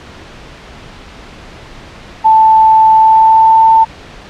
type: tone with pitch glide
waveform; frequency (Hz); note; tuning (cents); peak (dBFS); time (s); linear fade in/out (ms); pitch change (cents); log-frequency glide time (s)
sine; 880 to 892.8; A5 to A5; 0 to +25; -3; 2.24-3.85; 20; +25; 2.96-3.65
effects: pink hiss -33 dBFS RMS until 4.29 s + low-pass 4000 Hz 12 dB/octave